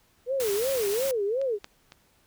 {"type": "tone with vibrato", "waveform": "sine", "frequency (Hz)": 466.2, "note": "A#4", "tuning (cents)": 0, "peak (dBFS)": -24, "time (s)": [0.26, 1.59], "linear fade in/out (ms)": 50, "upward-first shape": "sine", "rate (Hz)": 2.8, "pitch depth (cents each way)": 280}
{"type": "noise", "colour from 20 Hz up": "white", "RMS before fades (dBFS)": -34, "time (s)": [0.4, 1.11], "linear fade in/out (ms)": 0}
{"type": "clicks", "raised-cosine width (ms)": 0.2, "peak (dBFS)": [-28, -21, -27], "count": 3, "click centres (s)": [1.415, 1.644, 1.921]}
{"effects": ["pink hiss -64 dBFS RMS until 2.26 s"]}